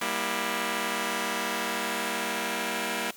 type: chord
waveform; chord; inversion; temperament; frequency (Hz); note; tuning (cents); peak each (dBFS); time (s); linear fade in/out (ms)
5% pulse; E diminished; first; just; 197.78 / 237.3 / 329.6; G3 / Bb3 / E4; +16 / +31 / 0; -22 / -20 / -22; 0.01-3.11; 5
effects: white hiss -50 dBFS RMS until 3.16 s + high-pass 80 Hz 12 dB/octave